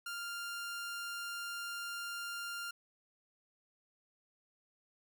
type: tone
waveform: sawtooth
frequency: 1396.9 Hz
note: F6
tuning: in tune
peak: -36 dBFS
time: 0.06-2.71 s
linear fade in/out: 5 ms
effects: none